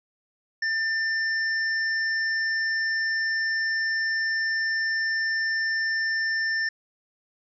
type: tone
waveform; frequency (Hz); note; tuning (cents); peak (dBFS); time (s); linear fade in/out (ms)
square; 1790; A6; +29; -24; 0.62-6.69; 5
effects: resampled to 16000 Hz